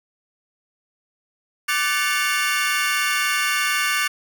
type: tone cluster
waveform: 40% pulse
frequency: 1176 / 1507 / 1753 / 2188 / 2781 Hz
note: D6 / F#6 / A6 / C#7 / F7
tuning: +2 / +31 / -7 / -23 / -8 cents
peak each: -25 dBFS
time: 1.68-4.08 s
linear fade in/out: 10 ms
effects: none